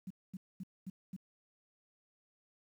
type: tone bursts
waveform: sine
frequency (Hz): 187.3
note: F#3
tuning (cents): +21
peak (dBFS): -40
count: 5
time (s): 0.07-1.165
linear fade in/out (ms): 5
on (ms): 35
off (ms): 230
effects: 11-bit